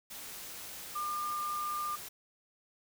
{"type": "tone in noise", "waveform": "sine", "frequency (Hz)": 1200, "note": "D6", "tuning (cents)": 37, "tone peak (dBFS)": -33, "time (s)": [0.95, 1.96], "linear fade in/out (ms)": 10, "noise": "white", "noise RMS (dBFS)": -45, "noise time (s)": [0.1, 2.09], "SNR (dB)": 9, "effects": []}